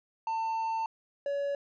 triangle tone pair in turn, 897 / 565.1 Hz, A5 / C#5, +33 / +33 cents, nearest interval minor sixth, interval 800 cents, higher first, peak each -27 dBFS, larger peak neither, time 0.27-0.86 / 1.26-1.55 s, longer first, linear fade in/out 2 ms, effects resampled to 16000 Hz

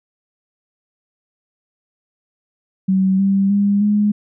sine tone with pitch steps, 190 / 195.79 / 201.8 / 207.9 Hz, F#3 / G3 / G#3 / G#3, +46 / -2 / -49 / +2 cents, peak -12 dBFS, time 2.88-4.12 s, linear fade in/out 10 ms, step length 310 ms, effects none

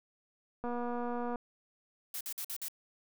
click train, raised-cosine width 1 ms, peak -25 dBFS, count 174, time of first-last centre 0.64-1.358 s, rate 241 Hz
blue noise bursts, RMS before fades -39 dBFS, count 5, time 2.14-2.684 s, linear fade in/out 2 ms, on 68 ms, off 51 ms
effects none

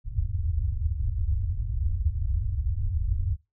white low-pass noise, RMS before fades -27 dBFS, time 0.04-3.37 s, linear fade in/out 50 ms, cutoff 100 Hz, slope 48 dB/octave, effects noise-tail reverb RT60 0.2 s tail -17 dB re dry

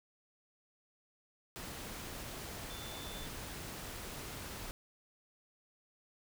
sine tone in noise, 3520 Hz, A7, in tune, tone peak -50 dBFS, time 2.7-3.26 s, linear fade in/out 0 ms, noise pink, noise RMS -45 dBFS, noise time 1.56-4.71 s, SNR -8 dB, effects none

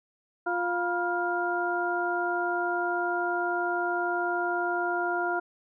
harmonic tone with a mistuned harmonic, 351.2 Hz, F4, 10 cents sharp, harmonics 1 / 2 / 3 / 4, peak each -31 / -30 / -35 / -30 dBFS, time 0.46-5.4 s, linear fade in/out 10 ms, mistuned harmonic 3, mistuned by -140 cents, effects none

